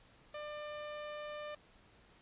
sawtooth tone, 597 Hz, D5, 28 cents sharp, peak -38 dBFS, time 0.34-1.55 s, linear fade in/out 5 ms, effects pink hiss -64 dBFS RMS until 2.21 s + resampled to 8000 Hz

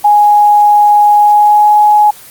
sine tone with pitch glide, 830.6 to 838.8 Hz, G#5 to G#5, 0 to +17 cents, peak -3 dBFS, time 0.04-2.11 s, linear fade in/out 10 ms, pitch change +17 cents, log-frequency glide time 1.17-1.7 s, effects white hiss -34 dBFS RMS until 2.3 s + Opus 24 kbps

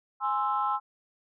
sine chord, Ab augmented, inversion none, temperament equal, 830.6 / 1046.5 / 1318.5 Hz, Ab5 / C6 / E6, 0 / 0 / 0 cents, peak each -29 dBFS, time 0.2-0.8 s, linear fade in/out 50 ms, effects tanh soft clip ceiling -16 dBFS

